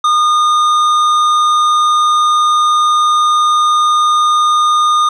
sine tone with tanh clipping, 1221 Hz, D#6, 33 cents flat, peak -10 dBFS, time 0.04-5.09 s, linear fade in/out 5 ms, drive 11 dB, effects none

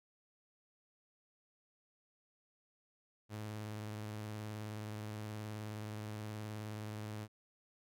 sawtooth tone with vibrato, 106.7 Hz, G#2, 47 cents sharp, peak -38 dBFS, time 3.29-7.28 s, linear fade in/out 50 ms, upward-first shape sine, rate 19 Hz, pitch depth 37 cents each way, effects none

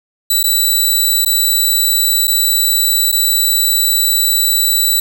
10% pulse tone with dropouts, 3955 Hz, B7, 2 cents sharp, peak -3 dBFS, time 0.3-5 s, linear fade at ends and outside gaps 5 ms, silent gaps 0.43-0.439 / 1.249-1.259 / 2.272-2.278 / 3.117-3.125 s, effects none

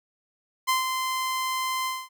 sawtooth tone with ADSR envelope, 1037 Hz, C6, 16 cents flat, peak -16 dBFS, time 0.67-2.09 s, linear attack 23 ms, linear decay 140 ms, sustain -6 dB, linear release 230 ms, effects none

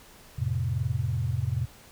sine chord, F major, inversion none, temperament equal, 87.31 / 110 / 130.81 Hz, F2 / A2 / C3, 0 / 0 / 0 cents, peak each -31 / -29 / -29 dBFS, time 0.38-1.66 s, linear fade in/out 10 ms, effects pink hiss -52 dBFS RMS until 1.91 s

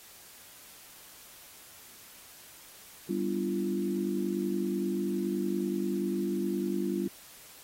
sine chord, G dominant seventh, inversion none, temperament equal with one note detuned, 196 / 246.9 / 293.7 / 343.8 Hz, G3 / B3 / D4 / F4, 0 / 0 / 0 / -27 cents, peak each -32 / -37 / -36 / -32 dBFS, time 3.09-7.08 s, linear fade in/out 5 ms, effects white hiss -52 dBFS RMS until 7.63 s + AAC 48 kbps

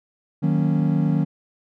triangle chord, D# minor seventh, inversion none, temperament equal, 155.56 / 185 / 233.1 / 277.2 Hz, D#3 / F#3 / A#3 / C#4, 0 / 0 / 0 / 0 cents, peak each -18 / -21 / -24 / -24 dBFS, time 0.42-1.25 s, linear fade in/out 20 ms, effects none

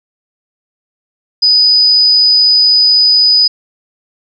sine tone, 4978 Hz, D#8, in tune, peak -5 dBFS, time 1.42-3.48 s, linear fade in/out 10 ms, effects none

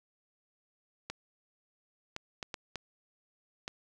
clicks, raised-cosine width 0.2 ms, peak -20 dBFS, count 6, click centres 1.1 / 2.164 / 2.428 / 2.542 / 2.757 / 3.679 s, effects none

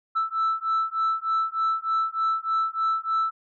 sine beating tone pair, 1318.5 / 1321.8 Hz, E6 / E6, 0 / +4 cents, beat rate 3.3 Hz, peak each -24 dBFS, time 0.15-3.31 s, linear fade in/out 20 ms, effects tanh soft clip ceiling -18 dBFS

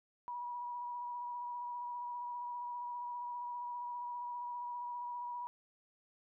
sine tone with vibrato, 969 Hz, B5, 33 cents flat, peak -39 dBFS, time 0.28-5.47 s, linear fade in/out 0 ms, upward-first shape sine, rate 15 Hz, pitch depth 22 cents each way, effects none

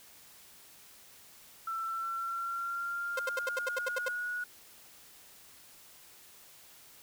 sine tone with pitch glide, 1338 to 1459.1 Hz, E6 to F#6, +25 to -25 cents, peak -33 dBFS, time 1.67-4.44 s, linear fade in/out 5 ms, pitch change +150 cents, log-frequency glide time 1.84-4.3 s
sawtooth tone bursts, 523 Hz, C5, 1 cent flat, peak -27 dBFS, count 10, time 3.17-4.085 s, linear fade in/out 5 ms, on 24 ms, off 75 ms
effects white hiss -56 dBFS RMS until 7.02 s

